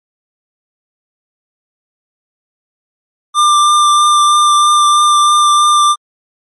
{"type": "tone with vibrato", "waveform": "square", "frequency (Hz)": 1190, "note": "D6", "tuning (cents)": 22, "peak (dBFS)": -7, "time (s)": [3.34, 5.96], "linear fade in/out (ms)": 50, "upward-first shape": "triangle", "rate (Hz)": 3.1, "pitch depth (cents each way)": 14, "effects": ["MP3 48 kbps"]}